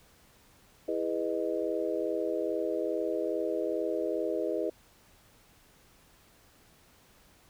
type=chord; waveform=sine; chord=E major seventh; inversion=none; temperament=just; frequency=329.6 / 412 / 494.4 / 618.1 Hz; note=E4 / G#4 / B4 / D#5; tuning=0 / -14 / +2 / -12 cents; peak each=-34 dBFS; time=0.88-4.7 s; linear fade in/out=5 ms; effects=pink hiss -61 dBFS RMS until 7.49 s